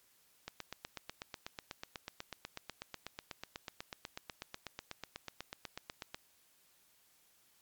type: click train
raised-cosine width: 0.2 ms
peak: -24 dBFS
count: 47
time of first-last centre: 0.48-6.145 s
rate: 8.12 Hz
effects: white hiss -69 dBFS RMS until 7.61 s + MP3 96 kbps